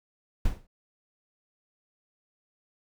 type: noise with exponential decay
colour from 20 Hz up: brown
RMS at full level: -22 dBFS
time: 0.45-0.67 s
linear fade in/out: 5 ms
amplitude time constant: 47 ms
effects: none